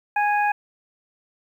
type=harmonic tone; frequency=828 Hz; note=G#5; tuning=5 cents flat; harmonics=1 / 2 / 3; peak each=-19 / -25 / -29 dBFS; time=0.16-0.52 s; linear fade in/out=5 ms; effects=9-bit